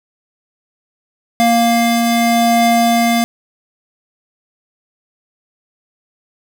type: tone pair together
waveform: square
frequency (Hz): 233.6 / 700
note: A#3 / F5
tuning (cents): +4 / +4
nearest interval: octave + perfect fifth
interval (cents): 1900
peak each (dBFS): -14 / -14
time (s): 1.4-3.24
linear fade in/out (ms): 0
effects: none